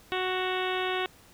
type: harmonic tone with a mistuned harmonic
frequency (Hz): 370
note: F#4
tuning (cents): 0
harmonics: 1 / 2 / 3 / 4 / 5 / 6 / 7 / 8 / 9 / 10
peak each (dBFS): -31 / -34 / -36 / -37 / -38 / -39 / -39 / -40 / -41 / -41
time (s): 0.12-1.06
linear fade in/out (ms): 0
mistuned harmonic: 7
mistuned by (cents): +36
effects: pink hiss -56 dBFS RMS until 1.33 s